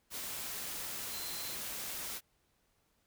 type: tone in noise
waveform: sine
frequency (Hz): 4093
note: C8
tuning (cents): -39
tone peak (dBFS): -46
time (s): 1.09-1.57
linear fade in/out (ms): 50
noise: white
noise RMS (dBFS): -41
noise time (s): 0.1-2.21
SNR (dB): -8
effects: pink hiss -75 dBFS RMS until 3.06 s